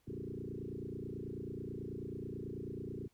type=tone with frequency modulation; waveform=sine; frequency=250.3 Hz; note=B3; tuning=23 cents sharp; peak=-40 dBFS; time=0.07-3.08 s; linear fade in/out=10 ms; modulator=29.2 Hz; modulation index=5.9; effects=pink hiss -75 dBFS RMS until 3.13 s